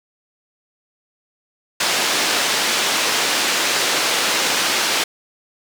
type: band-pass noise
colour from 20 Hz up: white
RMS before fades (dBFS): -19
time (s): 1.8-5.04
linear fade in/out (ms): 5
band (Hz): 260 to 5100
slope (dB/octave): 12
effects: none